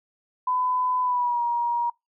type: tone with pitch glide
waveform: sine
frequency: 1005 to 949.7 Hz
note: B5 to A#5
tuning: +30 to +32 cents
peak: -21 dBFS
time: 0.47-1.9 s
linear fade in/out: 5 ms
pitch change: -98 cents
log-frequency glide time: 1.02-1.42 s
effects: noise-tail reverb RT60 0.2 s tail -26 dB re dry